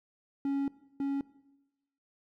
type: tone pair in turn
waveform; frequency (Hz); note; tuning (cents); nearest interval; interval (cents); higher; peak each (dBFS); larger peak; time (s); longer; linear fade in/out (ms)
triangle; 277.6 / 277.6; C#4 / C#4; +3 / +3; unison; 0; neither; -26 / -27; first; 0.45-0.68 / 1-1.21; first; 2
effects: noise-tail reverb RT60 1.0 s tail -19 dB re dry